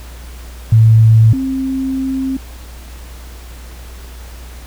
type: tone pair in turn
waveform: sine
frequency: 111.5 / 265.2 Hz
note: A2 / C4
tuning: +23 / +23 cents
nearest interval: octave + minor third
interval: 1500 cents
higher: second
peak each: -4 / -15 dBFS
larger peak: first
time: 0.72-1.33 / 1.33-2.37 s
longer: second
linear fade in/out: 5 ms
effects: added 60 Hz sine -30 dBFS peak until 4.66 s + pink hiss -39 dBFS RMS until 4.66 s